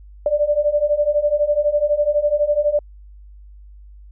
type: beating tone pair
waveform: sine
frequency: 583 / 595 Hz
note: D5 / D5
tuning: -13 / +22 cents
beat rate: 12 Hz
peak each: -19 / -17 dBFS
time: 0.26-2.79 s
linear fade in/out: 2 ms
effects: added 50 Hz sine -39 dBFS peak until 4.11 s